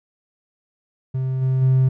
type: tone with level steps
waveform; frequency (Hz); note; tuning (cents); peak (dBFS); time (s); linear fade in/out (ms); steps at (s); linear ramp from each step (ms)
triangle; 130.81; C3; 0; -18 / -14 / -10; 1.14-1.89; 10; 1.41 / 1.61; 20
effects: tanh soft clip ceiling -7 dBFS